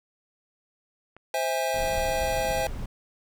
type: clicks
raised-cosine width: 0.5 ms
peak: -32 / -40 dBFS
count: 2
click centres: 1.166 / 1.449 s
type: chord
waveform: square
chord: C augmented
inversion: none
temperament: just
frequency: 523.3 / 654.1 / 817.6 Hz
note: C5 / E5 / G#5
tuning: 0 / -14 / -27 cents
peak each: -30 dBFS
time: 1.34-2.67 s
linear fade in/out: 2 ms
type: noise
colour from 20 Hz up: brown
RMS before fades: -34 dBFS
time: 1.74-2.86 s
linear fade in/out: 5 ms
effects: none